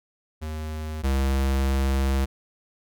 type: tone pair in turn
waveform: square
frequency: 77.78 / 67.31 Hz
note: D#2 / C2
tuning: 0 / +50 cents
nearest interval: minor third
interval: 250 cents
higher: first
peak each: -30 / -21 dBFS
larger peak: second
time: 0.41-1.03 / 1.03-2.26 s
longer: second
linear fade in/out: 20 ms
effects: none